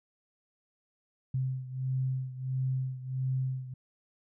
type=beating tone pair; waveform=sine; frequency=130.1 / 131.6 Hz; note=C3 / C3; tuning=-9 / +10 cents; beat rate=1.5 Hz; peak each=-31 / -35 dBFS; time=1.34-3.74 s; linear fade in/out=5 ms; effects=none